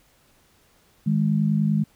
sine tone pair together, 157.56 / 207.7 Hz, D#3 / G#3, +22 / 0 cents, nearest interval perfect fourth, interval 478 cents, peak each -21 dBFS, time 1.06-1.84 s, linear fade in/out 10 ms, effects pink hiss -60 dBFS RMS until 1.95 s

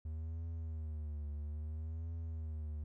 triangle tone with vibrato, 77.78 Hz, D#2, in tune, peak -37 dBFS, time 0.05-2.84 s, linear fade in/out 5 ms, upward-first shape triangle, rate 0.6 Hz, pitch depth 110 cents each way, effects none

